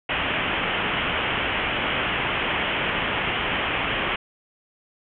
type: low-pass noise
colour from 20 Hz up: white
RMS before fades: -25 dBFS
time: 0.09-4.16 s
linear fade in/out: 5 ms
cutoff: 3200 Hz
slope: 96 dB/octave
effects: none